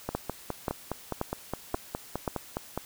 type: two click trains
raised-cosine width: 1 ms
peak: -14 / -16 dBFS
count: 5 / 14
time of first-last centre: 0.15-2.278 / 0.09-2.776 s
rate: 1.88 / 4.84 Hz
effects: white hiss -49 dBFS RMS until 2.85 s